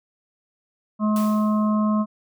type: harmonic tone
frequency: 212.8 Hz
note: G#3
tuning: 42 cents sharp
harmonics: 1 / 3 / 5 / 6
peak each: -18 / -30 / -28 / -36 dBFS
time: 0.99-2.06 s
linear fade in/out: 50 ms
type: noise with exponential decay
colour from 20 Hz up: white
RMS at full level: -34 dBFS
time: 1.16-1.76 s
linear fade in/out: 1 ms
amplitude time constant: 130 ms
effects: none